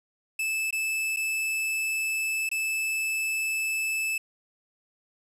45% pulse tone with dropouts, 2622 Hz, E7, 10 cents flat, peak -26 dBFS, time 0.39-4.18 s, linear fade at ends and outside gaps 5 ms, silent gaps 0.708-0.726 / 1.163-1.169 / 2.491-2.514 s, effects resampled to 32000 Hz + 9-bit

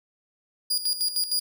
sawtooth tone with tremolo, 4859 Hz, D#8, 42 cents flat, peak -19 dBFS, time 0.7-1.4 s, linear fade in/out 10 ms, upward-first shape square, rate 6.5 Hz, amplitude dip 70%, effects none

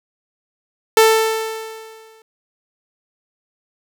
sawtooth tone with exponential decay, 443.2 Hz, A4, 13 cents sharp, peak -3 dBFS, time 0.97-2.22 s, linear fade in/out 2 ms, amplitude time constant 270 ms, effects none

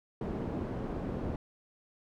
white low-pass noise, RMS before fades -36 dBFS, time 0.21-1.36 s, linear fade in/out 2 ms, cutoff 370 Hz, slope 12 dB/octave, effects none

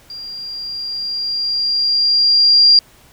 sine tone with level ramp, 4777 Hz, D8, 29 cents sharp, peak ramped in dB -28 to -5 dBFS, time 0.1-2.79 s, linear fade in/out 2 ms, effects pink hiss -48 dBFS RMS until 3.12 s

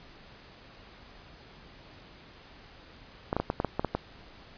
clicks, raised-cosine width 1 ms, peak -13 dBFS, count 9, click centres 3.329 / 3.366 / 3.4 / 3.501 / 3.601 / 3.647 / 3.795 / 3.847 / 3.95 s, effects pink hiss -52 dBFS RMS until 4.57 s + resampled to 11025 Hz

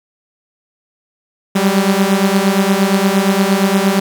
sawtooth beating tone pair, 191 / 199.6 Hz, G3 / G3, -45 / +32 cents, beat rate 8.6 Hz, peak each -10 dBFS, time 1.55-4 s, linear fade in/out 10 ms, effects 7-bit

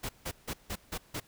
pink noise bursts, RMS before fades -36 dBFS, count 6, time 0.03-1.202 s, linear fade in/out 10 ms, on 62 ms, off 160 ms, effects pink hiss -61 dBFS RMS until 1.27 s

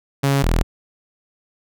sawtooth tone pair in turn, 138.59 / 41.13 Hz, C#3 / E1, 0 / -3 cents, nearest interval octave + major sixth, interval 2103 cents, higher first, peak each -11 / -11 dBFS, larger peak neither, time 0.23-0.43 / 0.43-0.63 s, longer neither, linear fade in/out 10 ms, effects none

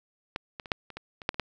clicks, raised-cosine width 0.3 ms, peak -15 / -21 / -26 / -9 / -28 / -22 / -26 / -8 / -27 / -12 dBFS, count 10, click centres 0.361 / 0.598 / 0.658 / 0.718 / 0.903 / 0.97 / 1.218 / 1.291 / 1.344 / 1.397 s, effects none

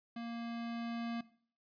square tone with level ramp, 233.1 Hz, A#3, in tune, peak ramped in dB -41 to -37 dBFS, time 0.16-1.21 s, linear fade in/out 5 ms, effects noise-tail reverb RT60 0.5 s tail -18 dB re dry + resampled to 11025 Hz

